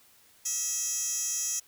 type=tone with high-pass filter; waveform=15% pulse; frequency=647 Hz; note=E5; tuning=32 cents flat; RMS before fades=-31 dBFS; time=0.45-1.6 s; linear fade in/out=10 ms; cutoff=6400 Hz; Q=3.3; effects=white hiss -60 dBFS RMS until 1.67 s